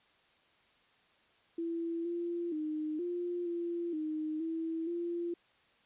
sine tone with pitch steps, 334.4 / 343.9 / 307.7 / 350.9 / 342.9 / 309.9 / 326.1 / 343.8 Hz, E4 / F4 / D#4 / F4 / F4 / D#4 / E4 / F4, +25 / -27 / -19 / +8 / -32 / -7 / -19 / -27 cents, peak -33 dBFS, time 1.58-5.34 s, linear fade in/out 5 ms, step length 470 ms, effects white hiss -67 dBFS RMS until 5.85 s + resampled to 8000 Hz

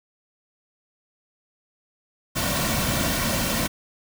pink noise with comb filter, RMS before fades -24 dBFS, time 2.35-3.68 s, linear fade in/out 20 ms, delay 2.4 ms, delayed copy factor -0.6, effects none

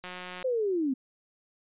click train, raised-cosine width 0.3 ms, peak -24 dBFS, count 71, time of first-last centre 0.04-0.427 s, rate 181 Hz
sine linear sweep, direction down, 530 to 249.5 Hz, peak -25 dBFS, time 0.44-0.94 s, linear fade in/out 10 ms
effects resampled to 8000 Hz

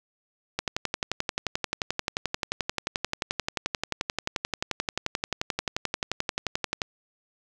click train, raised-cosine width 0.2 ms, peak -9 dBFS, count 72, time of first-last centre 0.59-6.818 s, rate 11.4 Hz, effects none

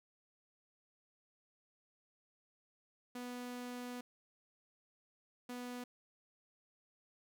sawtooth tone bursts at uneven times, 246.2 Hz, B3, 5 cents flat, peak -39 dBFS, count 2, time 3.15-4.01 / 5.49-5.84 s, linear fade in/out 5 ms, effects none

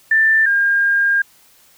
sine tone pair in turn, 1775 / 1611.3 Hz, A6 / G6, +15 / +47 cents, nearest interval major second, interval 168 cents, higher first, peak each -10 / -12 dBFS, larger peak first, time 0.11-0.46 / 0.46-1.22 s, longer second, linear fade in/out 5 ms, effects white hiss -51 dBFS RMS until 1.77 s

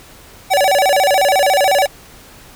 square tone with vibrato, 659.3 Hz, E5, in tune, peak -11 dBFS, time 0.5-1.87 s, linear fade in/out 20 ms, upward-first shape square, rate 14 Hz, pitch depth 250 cents each way, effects pink hiss -41 dBFS RMS until 2.55 s

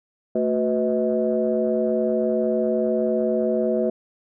sine tone cluster, 223.4 / 368.4 / 499.1 / 635 Hz, A3 / F#4 / B4 / D#5, +27 / -7 / +18 / +35 cents, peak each -24 dBFS, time 0.35-3.9 s, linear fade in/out 5 ms, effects tanh soft clip ceiling -9 dBFS

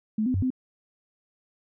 sine tone with pitch steps, 216.2 / 255 / 94.5 / 256.9 Hz, A3 / C4 / F#2 / C4, -30 / -44 / +37 / -32 cents, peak -22 dBFS, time 0.18-0.504 s, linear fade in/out 5 ms, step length 81 ms, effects none

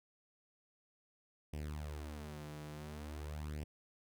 sawtooth tone with flanger, 75 Hz, D2, 37 cents sharp, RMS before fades -45 dBFS, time 1.53-3.64 s, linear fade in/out 5 ms, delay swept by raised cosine 0.36 to 6.16 ms, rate 0.47 Hz, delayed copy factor +0.75, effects none

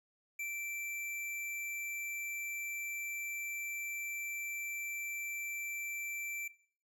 sine tone with hard clipping, 2340 Hz, D7, 7 cents flat, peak -39 dBFS, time 0.39-6.48 s, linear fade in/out 5 ms, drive 16 dB, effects noise-tail reverb RT60 0.5 s tail -17 dB re dry

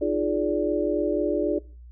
sine tone cluster, 305.9 / 349.8 / 416.2 / 580 Hz, D#4 / F4 / G#4 / D5, -29 / +3 / +4 / -22 cents, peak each -27 dBFS, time 0.01-1.59 s, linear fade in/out 10 ms, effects noise-tail reverb RT60 0.4 s tail -21 dB re dry + added 60 Hz sine -42 dBFS peak until 1.91 s

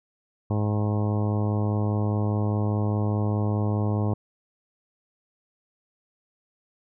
harmonic tone with a mistuned harmonic, 104.9 Hz, G#2, 18 cents sharp, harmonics 1 / 2 / 3 / 4 / 5 / 6 / 7 / 8 / 9 / 10, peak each -23 / -29 / -33 / -35 / -37 / -39 / -40 / -41 / -42 / -43 dBFS, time 0.5-4.14 s, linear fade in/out 5 ms, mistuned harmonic 10, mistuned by +45 cents, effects none

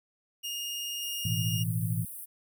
sawtooth tone, 2840 Hz, F7, 28 cents sharp, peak -30 dBFS, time 0.43-1.64 s, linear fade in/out 20 ms
pink high-pass noise, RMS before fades -42 dBFS, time 1.01-2.26 s, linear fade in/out 20 ms, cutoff 8900 Hz, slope 96 dB/octave
sine chord, A suspended second, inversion none, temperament equal, 110 / 123.47 / 164.81 Hz, A2 / B2 / E3, 0 / 0 / 0 cents, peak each -30 / -34 / -32 dBFS, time 1.25-2.05 s, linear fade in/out 5 ms
effects none

